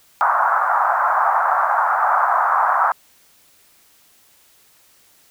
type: band-pass noise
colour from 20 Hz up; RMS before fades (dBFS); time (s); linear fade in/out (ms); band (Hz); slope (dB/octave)
white; -17; 0.21-2.92; 0; 700 to 1400; 48
effects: white hiss -54 dBFS RMS until 5.3 s